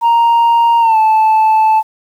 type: tone with pitch glide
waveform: sine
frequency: 932.3 to 874.9 Hz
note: A#5 to A5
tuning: 0 to -10 cents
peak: -4 dBFS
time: 0.01-1.83 s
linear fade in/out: 50 ms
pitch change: -110 cents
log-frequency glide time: 0.8-0.97 s
effects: tanh soft clip ceiling -6 dBFS + 7-bit